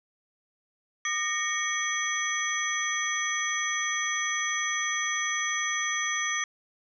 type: tone cluster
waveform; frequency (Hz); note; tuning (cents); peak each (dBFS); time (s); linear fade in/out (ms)
sine; 1212 / 1860 / 2229 / 3301 / 6010; D#6 / A#6 / C#7 / G#7 / F#8; -46 / -4 / +9 / -11 / +26; -34 / -30 / -35 / -36 / -32; 1.05-6.44; 2
effects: none